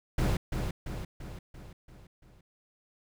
brown noise with echo, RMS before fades -27 dBFS, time 0.18-0.37 s, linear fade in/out 5 ms, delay 340 ms, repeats 6, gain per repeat -5 dB, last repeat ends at 2.41 s, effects none

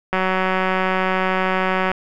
click train, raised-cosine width 0.5 ms, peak -5 dBFS, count 335, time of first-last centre 0.13-1.916 s, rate 187 Hz, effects none

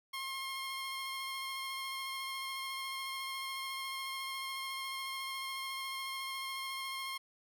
15% pulse tone with vibrato, 1070 Hz, C6, 38 cents sharp, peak -32 dBFS, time 0.13-7.18 s, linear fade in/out 10 ms, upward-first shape square, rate 14 Hz, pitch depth 11 cents each way, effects none

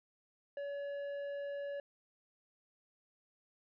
triangle tone with tanh clipping, 567 Hz, C#5, 39 cents sharp, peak -40 dBFS, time 0.57-1.8 s, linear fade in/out 2 ms, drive 12 dB, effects none

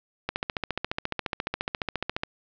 click train, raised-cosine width 0.3 ms, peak -11 dBFS, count 29, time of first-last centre 0.29-2.234 s, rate 14.4 Hz, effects low-pass 5000 Hz 12 dB/octave

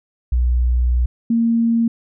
sine tone pair in turn, 61.1 / 230.7 Hz, B1 / A#3, -18 / -18 cents, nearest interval octave + major seventh, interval 2300 cents, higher second, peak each -13 dBFS, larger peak neither, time 0.32-1.06 / 1.3-1.88 s, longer first, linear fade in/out 5 ms, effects none

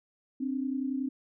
sine tone pair together, 261.6 / 292.4 Hz, C4 / D4, 0 / -7 cents, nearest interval major second, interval 193 cents, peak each -30 / -35 dBFS, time 0.4-1.09 s, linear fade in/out 10 ms, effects none

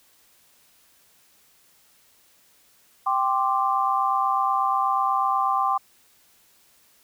sine chord, G suspended fourth, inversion none, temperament equal, 784 / 1046.5 / 1174.7 Hz, G5 / C6 / D6, 0 / 0 / 0 cents, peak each -24 / -24 / -24 dBFS, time 3.06-5.78 s, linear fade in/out 10 ms, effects white hiss -59 dBFS RMS until 7.03 s

